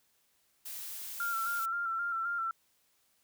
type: noise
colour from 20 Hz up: blue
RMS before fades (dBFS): -42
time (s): 0.65-1.66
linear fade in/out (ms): 10
type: tone with vibrato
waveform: sine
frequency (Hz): 1370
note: F6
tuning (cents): -34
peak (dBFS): -31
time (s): 1.2-2.51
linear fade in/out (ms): 2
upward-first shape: square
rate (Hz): 3.8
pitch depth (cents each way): 35
effects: white hiss -72 dBFS RMS until 3.23 s